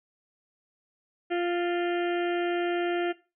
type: harmonic tone with a mistuned harmonic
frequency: 348.6 Hz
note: F4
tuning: 3 cents flat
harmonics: 1 / 2 / 4 / 5 / 6 / 7 / 8 / 9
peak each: -26 / -32 / -38 / -40 / -42 / -43 / -44 / -45 dBFS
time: 1.3-3.13 s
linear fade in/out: 20 ms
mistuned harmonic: 5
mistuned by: +23 cents
effects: noise-tail reverb RT60 0.3 s tail -18 dB re dry